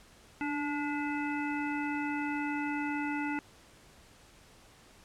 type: harmonic tone with a mistuned harmonic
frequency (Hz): 288.9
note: D4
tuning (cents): -28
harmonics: 1 / 3 / 5 / 7 / 9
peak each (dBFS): -33 / -38 / -40 / -41 / -43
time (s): 0.41-3.39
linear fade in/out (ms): 0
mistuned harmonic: 1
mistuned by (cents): +30
effects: pink hiss -58 dBFS RMS until 5.04 s + low-pass 10000 Hz 12 dB/octave